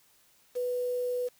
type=tone with quantisation; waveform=sine; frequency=493.9 Hz; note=B4; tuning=in tune; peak=-28 dBFS; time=0.55-1.29 s; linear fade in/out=20 ms; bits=8; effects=white hiss -64 dBFS RMS until 1.39 s